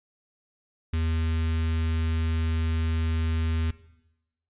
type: tone with notch filter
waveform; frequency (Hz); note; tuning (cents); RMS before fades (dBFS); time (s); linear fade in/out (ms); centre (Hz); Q
square; 80.8; E2; -34; -26; 0.93-3.71; 5; 660; 0.56
effects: noise-tail reverb RT60 0.9 s tail -17 dB re dry + resampled to 8000 Hz